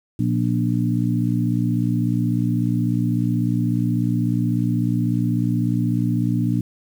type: harmonic tone with a mistuned harmonic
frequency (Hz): 60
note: B1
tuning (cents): -49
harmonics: 2 / 3 / 4 / 5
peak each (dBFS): -21 / -23 / -24 / -25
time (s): 0.19-6.61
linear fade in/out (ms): 5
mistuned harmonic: 5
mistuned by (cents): -21
effects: 8-bit